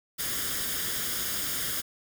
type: noise with comb filter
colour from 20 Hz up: white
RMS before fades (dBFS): -31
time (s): 0.18-1.82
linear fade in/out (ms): 20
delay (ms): 0.59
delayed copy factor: +0.6
effects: none